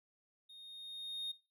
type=tone with level ramp; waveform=triangle; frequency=3700 Hz; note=A#7; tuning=14 cents flat; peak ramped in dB=-52 to -36 dBFS; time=0.49-1.32 s; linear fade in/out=10 ms; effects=noise-tail reverb RT60 0.3 s tail -19 dB re dry